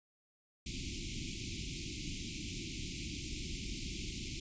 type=band-stop noise; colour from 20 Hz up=pink; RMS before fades=-41 dBFS; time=0.66-4.4 s; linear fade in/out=5 ms; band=370 to 2200 Hz; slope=96 dB/octave; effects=resampled to 16000 Hz